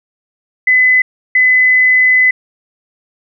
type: tone pair in turn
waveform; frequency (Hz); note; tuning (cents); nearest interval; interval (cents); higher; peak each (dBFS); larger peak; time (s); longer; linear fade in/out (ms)
sine; 2015 / 2015; B6 / B6; +34 / +34; unison; 0; neither; -6; neither; 0.67-1.02 / 1.35-2.31; second; 5
effects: none